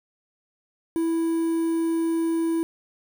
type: tone with quantisation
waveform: triangle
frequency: 329.6 Hz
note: E4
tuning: in tune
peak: -19 dBFS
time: 0.96-2.63 s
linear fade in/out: 0 ms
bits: 7
effects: none